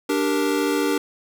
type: chord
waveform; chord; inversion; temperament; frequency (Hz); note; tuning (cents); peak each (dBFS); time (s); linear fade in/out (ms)
square; G minor; second; equal; 293.7 / 392 / 466.2; D4 / G4 / Bb4; 0 / 0 / 0; -23 / -25 / -26; 0.09-0.98; 5
effects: none